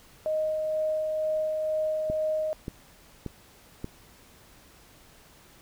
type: tone with tremolo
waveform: sine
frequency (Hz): 622.3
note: D#5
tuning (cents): 0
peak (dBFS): -24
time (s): 0.26-2.53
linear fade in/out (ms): 0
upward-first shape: sine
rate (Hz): 2.1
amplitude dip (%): 25
type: click train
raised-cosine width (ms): 3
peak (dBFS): -20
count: 4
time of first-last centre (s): 2.1-3.844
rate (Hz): 1.72
effects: pink hiss -55 dBFS RMS until 5.61 s